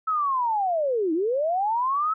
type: linear two-way sweep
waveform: sine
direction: down then up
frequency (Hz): 1312 to 306.1 to 1312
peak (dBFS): -21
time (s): 0.07-2.14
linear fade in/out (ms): 10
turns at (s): 1.13
effects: none